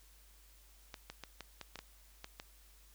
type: clicks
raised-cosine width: 0.2 ms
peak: -27 dBFS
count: 9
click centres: 0.942 / 1.1 / 1.237 / 1.407 / 1.613 / 1.757 / 1.79 / 2.244 / 2.399 s
effects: added 50 Hz sine -61 dBFS peak until 2.94 s + white hiss -65 dBFS RMS until 2.94 s